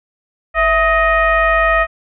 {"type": "tone with frequency modulation", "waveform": "sine", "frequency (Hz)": 1262, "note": "D#6", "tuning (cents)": 24, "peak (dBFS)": -10, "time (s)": [0.54, 1.87], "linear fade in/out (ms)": 50, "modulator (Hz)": 605, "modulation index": 1.4, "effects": []}